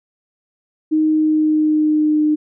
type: tone with pitch glide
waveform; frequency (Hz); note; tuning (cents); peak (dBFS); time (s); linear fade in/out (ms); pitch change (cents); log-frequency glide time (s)
sine; 311.1 to 303.8; D#4 to D#4; 0 to -41; -12; 0.91-2.36; 20; -41; 1.07-2.23
effects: none